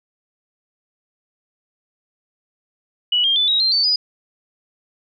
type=tone with pitch steps; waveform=sine; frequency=2940 / 3206 / 3496 / 3813 / 4158 / 4534 / 4944 Hz; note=F#7 / G7 / A7 / A#7 / C8 / C#8 / D#8; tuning=-12 / +38 / -12 / +38 / -12 / +38 / -12 cents; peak=-14 dBFS; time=3.12-3.96 s; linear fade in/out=5 ms; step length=120 ms; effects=none